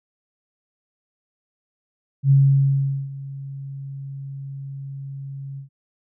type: tone with ADSR envelope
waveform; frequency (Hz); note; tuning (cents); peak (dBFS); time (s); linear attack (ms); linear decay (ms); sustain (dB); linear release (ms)
sine; 137.5; C#3; -14; -10; 2.23-5.69; 77; 780; -20; 110
effects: none